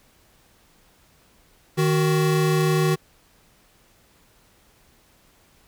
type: tone pair together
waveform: square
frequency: 155.56 / 373.7 Hz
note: D#3 / F#4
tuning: 0 / +17 cents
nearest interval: octave + minor third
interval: 1517 cents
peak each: -20 / -23 dBFS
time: 1.77-2.96 s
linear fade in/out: 20 ms
effects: pink hiss -58 dBFS RMS until 5.67 s